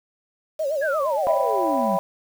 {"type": "tone with vibrato", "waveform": "sine", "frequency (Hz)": 587.3, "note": "D5", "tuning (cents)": 0, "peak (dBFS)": -21, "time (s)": [0.59, 1.42], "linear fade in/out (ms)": 10, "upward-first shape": "sine", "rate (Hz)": 8.6, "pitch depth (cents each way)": 150}
{"type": "exponential sweep", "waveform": "sine", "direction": "down", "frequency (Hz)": [1720, 175.8], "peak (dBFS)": -24, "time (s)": [0.81, 1.98], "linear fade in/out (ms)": 20}
{"type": "chord", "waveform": "sine", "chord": "C# half-diminished seventh", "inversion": "none", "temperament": "equal", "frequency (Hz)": [554.4, 659.3, 784, 987.8], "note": ["C#5", "E5", "G5", "B5"], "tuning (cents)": [0, 0, 0, 0], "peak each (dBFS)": -25, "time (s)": [1.27, 1.99], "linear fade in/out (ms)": 0}
{"effects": ["tanh soft clip ceiling -8 dBFS", "7-bit"]}